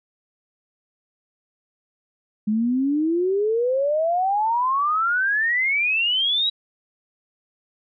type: exponential sweep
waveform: sine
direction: up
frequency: 207.7 to 3900 Hz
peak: -18 dBFS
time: 2.47-6.5 s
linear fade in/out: 10 ms
effects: none